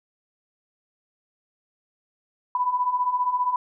sine beating tone pair, 981 / 996 Hz, B5 / B5, -12 / +14 cents, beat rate 15 Hz, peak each -27 / -22 dBFS, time 2.55-3.56 s, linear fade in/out 2 ms, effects none

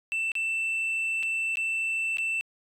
sine tone with dropouts, 2667 Hz, E7, 20 cents sharp, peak -23 dBFS, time 0.12-2.41 s, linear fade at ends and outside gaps 0 ms, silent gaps 0.318-0.353 / 1.228-1.232 / 1.556-1.571 / 2.171-2.184 s, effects tanh soft clip ceiling -25 dBFS

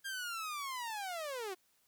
sawtooth linear sweep, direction down, 1616 to 353.3 Hz, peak -35 dBFS, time 0.04-1.55 s, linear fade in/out 20 ms, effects white hiss -73 dBFS RMS until 1.87 s

